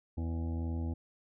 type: harmonic tone with a mistuned harmonic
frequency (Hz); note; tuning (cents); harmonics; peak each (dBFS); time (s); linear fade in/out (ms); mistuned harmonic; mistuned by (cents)
82.41; E2; 0; 1 / 2 / 3 / 4 / 6 / 7 / 8 / 9 / 10; -33 / -46 / -40 / -45 / -53 / -57 / -59 / -59 / -55; 0.17-0.94; 10; 8; -62
effects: none